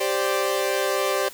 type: chord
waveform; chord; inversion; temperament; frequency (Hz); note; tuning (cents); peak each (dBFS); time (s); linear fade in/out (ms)
sawtooth; G suspended fourth; none; equal; 392 / 523.3 / 587.3; G4 / C5 / D5; 0 / 0 / 0; -22; 0-1.29; 10
effects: white hiss -43 dBFS RMS until 1.33 s